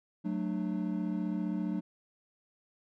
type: chord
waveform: triangle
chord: D major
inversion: first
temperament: equal with one note detuned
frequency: 185 / 220 / 299 Hz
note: F#3 / A3 / D4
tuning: 0 / 0 / +31 cents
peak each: -32 / -34 / -34 dBFS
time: 0.24-1.81 s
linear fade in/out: 20 ms
effects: none